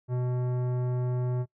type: tone with tanh clipping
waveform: sine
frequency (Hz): 124.6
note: B2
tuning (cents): +16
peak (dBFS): -28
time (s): 0.08-1.46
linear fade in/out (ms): 50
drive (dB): 15
effects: noise-tail reverb RT60 0.1 s tail -22 dB re dry